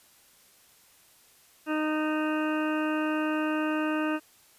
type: harmonic tone with a mistuned harmonic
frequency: 308.2 Hz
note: D#4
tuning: 16 cents flat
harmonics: 1 / 2 / 3 / 4 / 5 / 6 / 8 / 9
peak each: -27 / -34 / -38 / -36 / -36 / -44 / -42 / -42 dBFS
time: 1.66-4.2 s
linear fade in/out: 50 ms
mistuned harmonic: 8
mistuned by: +27 cents
effects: white hiss -59 dBFS RMS until 4.58 s + resampled to 32000 Hz